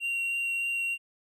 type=tone with vibrato; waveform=triangle; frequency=2756 Hz; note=F7; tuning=24 cents flat; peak=-26 dBFS; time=0-0.98 s; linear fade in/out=50 ms; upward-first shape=triangle; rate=3.3 Hz; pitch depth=9 cents each way; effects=none